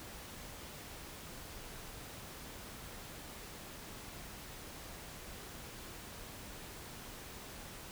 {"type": "silence", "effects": ["pink hiss -49 dBFS RMS until 7.91 s"]}